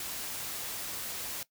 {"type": "noise", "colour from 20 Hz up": "white", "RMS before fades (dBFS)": -38, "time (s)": [0, 1.43], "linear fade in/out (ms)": 2, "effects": ["noise-tail reverb RT60 0.1 s tail -19 dB re dry"]}